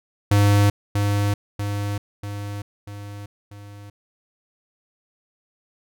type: tone with echo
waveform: square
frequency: 102 Hz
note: G#2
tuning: 31 cents flat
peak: -14 dBFS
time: 0.31-0.7 s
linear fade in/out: 5 ms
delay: 640 ms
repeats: 5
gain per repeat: -5 dB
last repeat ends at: 3.9 s
effects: none